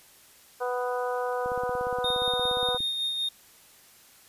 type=harmonic tone; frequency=247.9 Hz; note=B3; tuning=7 cents sharp; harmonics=2 / 3 / 4 / 5 / 6; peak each=-29 / -33 / -35 / -37 / -39 dBFS; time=0.6-2.78 s; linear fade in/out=20 ms
type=click train; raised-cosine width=3 ms; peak=-29 dBFS; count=24; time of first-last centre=1.46-2.805 s; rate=17.1 Hz
type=tone with tremolo; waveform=triangle; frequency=3683 Hz; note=A#7; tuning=22 cents flat; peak=-24 dBFS; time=2.04-3.29 s; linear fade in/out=5 ms; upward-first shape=sine; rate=5.2 Hz; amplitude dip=35%
effects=white hiss -55 dBFS RMS until 4.28 s + resampled to 32000 Hz